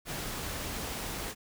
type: noise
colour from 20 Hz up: pink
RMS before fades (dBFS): -37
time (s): 0.05-1.35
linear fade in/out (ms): 50
effects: none